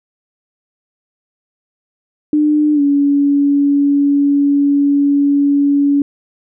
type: tone with pitch glide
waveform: sine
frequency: 300 to 283.8 Hz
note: D4 to C#4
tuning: +37 to +41 cents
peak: -9 dBFS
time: 2.33-6.02 s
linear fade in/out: 2 ms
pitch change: -96 cents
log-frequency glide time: 2.74-2.81 s
effects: none